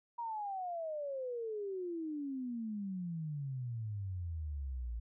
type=exponential sweep; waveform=sine; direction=down; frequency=957 to 55.5 Hz; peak=-37 dBFS; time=0.18-5 s; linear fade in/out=10 ms; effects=none